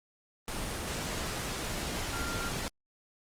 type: tone in noise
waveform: sine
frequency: 1388 Hz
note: F6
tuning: 11 cents flat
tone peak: -38 dBFS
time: 2.13-2.49 s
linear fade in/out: 0 ms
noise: pink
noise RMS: -35 dBFS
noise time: 0.48-2.68 s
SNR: -6 dB
effects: low-pass 11000 Hz 12 dB/octave + Opus 24 kbps